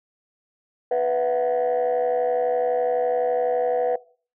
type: chord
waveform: sine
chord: B suspended fourth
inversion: none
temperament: equal with one note detuned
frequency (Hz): 493.9 / 668.1 / 740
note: B4 / E5 / F#5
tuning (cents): 0 / +23 / 0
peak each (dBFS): -19 / -25 / -24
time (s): 0.91-3.96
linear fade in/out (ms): 5
effects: noise-tail reverb RT60 0.4 s tail -20 dB re dry + tanh soft clip ceiling -15 dBFS